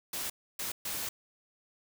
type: noise bursts at uneven times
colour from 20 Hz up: white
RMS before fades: -36 dBFS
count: 3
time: 0.13-0.3 / 0.59-0.72 / 0.85-1.09 s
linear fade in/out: 5 ms
effects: none